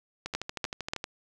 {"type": "two click trains", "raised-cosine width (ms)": 0.2, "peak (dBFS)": [-17, -12], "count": [11, 3], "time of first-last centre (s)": [[0.26, 1.041], [0.35, 0.935]], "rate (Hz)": [12.8, 3.42], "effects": []}